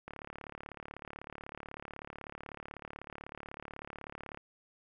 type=click train; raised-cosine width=0.5 ms; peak=-28 dBFS; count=156; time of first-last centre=0.08-4.374 s; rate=36.1 Hz; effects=none